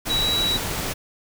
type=tone in noise; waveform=sine; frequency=3901 Hz; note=B7; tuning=22 cents flat; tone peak=-20 dBFS; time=0.09-0.58 s; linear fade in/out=20 ms; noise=pink; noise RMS=-27 dBFS; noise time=0.05-0.94 s; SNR=+4 dB; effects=none